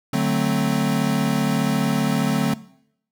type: chord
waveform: square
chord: D dominant seventh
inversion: none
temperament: equal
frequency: 146.83 / 185 / 220 / 261.6 Hz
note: D3 / F#3 / A3 / C4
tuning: 0 / 0 / 0 / 0 cents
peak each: -25 dBFS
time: 0.13-2.54 s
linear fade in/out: 5 ms
effects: noise-tail reverb RT60 0.7 s tail -19 dB re dry